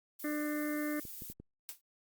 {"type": "noise", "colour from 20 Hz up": "violet", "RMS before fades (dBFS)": -46, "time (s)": [0.19, 1.33], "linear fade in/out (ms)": 10}
{"type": "harmonic tone", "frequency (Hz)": 298.5, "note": "D4", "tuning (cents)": 28, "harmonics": [1, 2, 4, 5, 6, 7], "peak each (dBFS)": [-34, -42, -48, -49, -45, -48], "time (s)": [0.24, 1], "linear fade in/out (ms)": 5}
{"type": "clicks", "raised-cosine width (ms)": 3, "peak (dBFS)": -35, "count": 4, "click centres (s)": [1.052, 1.221, 1.3, 1.4]}
{"type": "noise with exponential decay", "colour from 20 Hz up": "blue", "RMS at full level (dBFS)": -39, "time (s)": [1.69, 1.81], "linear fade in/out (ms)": 0, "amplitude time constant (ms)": 26}
{"effects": ["Opus 48 kbps"]}